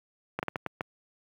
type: slowing click train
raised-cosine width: 0.5 ms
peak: -15 dBFS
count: 6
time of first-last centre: 0.39-0.809 s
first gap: 39 ms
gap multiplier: 1.39
effects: high-pass 100 Hz 12 dB/octave + 9-bit